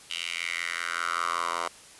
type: tone with high-pass filter sweep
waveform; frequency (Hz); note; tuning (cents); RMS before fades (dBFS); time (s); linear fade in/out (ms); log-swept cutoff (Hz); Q
10% pulse; 85.2; F2; -42; -31; 0.1-1.68; 5; 2900 to 860; 4.1
effects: white hiss -50 dBFS RMS until 1.99 s + resampled to 24000 Hz